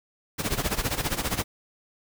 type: noise with tremolo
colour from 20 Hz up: pink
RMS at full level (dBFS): -25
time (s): 0.38-1.44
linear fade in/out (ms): 20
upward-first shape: sine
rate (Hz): 15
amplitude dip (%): 80
effects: none